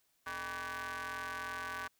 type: ring-modulated tone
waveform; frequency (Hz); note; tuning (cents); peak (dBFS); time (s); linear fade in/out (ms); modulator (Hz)
sawtooth; 180.2; F#3; -45; -32; 0.26-1.88; 10; 1330
effects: white hiss -75 dBFS RMS until 1.99 s